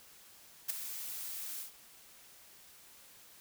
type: noise with ADSR envelope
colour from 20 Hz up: blue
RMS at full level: -30 dBFS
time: 0.68-1.72 s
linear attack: 22 ms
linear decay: 4 ms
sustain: -12 dB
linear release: 120 ms
effects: white hiss -58 dBFS RMS until 3.4 s